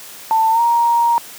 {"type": "tone with pitch glide", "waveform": "sine", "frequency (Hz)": [890, 938], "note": ["A5", "A#5"], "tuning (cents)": [20, 11], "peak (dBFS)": -11, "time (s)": [0.31, 1.18], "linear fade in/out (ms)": 0, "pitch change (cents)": 91, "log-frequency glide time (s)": [0.51, 0.61], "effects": ["white hiss -36 dBFS RMS until 1.38 s", "high-pass 150 Hz 12 dB/octave"]}